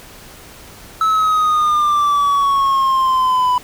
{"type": "exponential sweep", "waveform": "triangle", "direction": "down", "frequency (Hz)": [1307, 990], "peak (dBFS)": -10, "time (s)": [1.01, 3.58], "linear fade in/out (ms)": 2, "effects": ["pink hiss -39 dBFS RMS until 3.63 s"]}